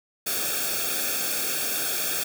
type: noise with comb filter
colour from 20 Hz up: white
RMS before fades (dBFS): -27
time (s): 0.26-2.24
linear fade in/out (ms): 10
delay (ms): 1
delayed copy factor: -0.85
effects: none